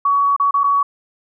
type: tone with dropouts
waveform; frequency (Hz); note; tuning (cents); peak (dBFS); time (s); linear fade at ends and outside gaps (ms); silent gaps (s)
sine; 1127; C#6; +28; -12; 0.05-0.83; 5; 0.364-0.398 / 0.51-0.54 / 0.635-0.64
effects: none